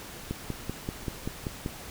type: click train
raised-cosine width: 3 ms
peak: -18 dBFS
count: 8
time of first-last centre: 0.31-1.661 s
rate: 5.18 Hz
effects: pink hiss -43 dBFS RMS until 1.9 s